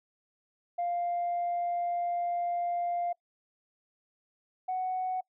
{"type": "tone pair in turn", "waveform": "sine", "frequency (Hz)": [698.5, 742.2], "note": ["F5", "F#5"], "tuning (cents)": [0, 5], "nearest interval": "minor second", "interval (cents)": 105, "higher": "second", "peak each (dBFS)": [-27, -28], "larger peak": "first", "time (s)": [[0.78, 3.13], [4.68, 5.21]], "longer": "first", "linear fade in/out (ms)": 10, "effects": ["noise-tail reverb RT60 0.1 s tail -24 dB re dry", "tanh soft clip ceiling -25 dBFS"]}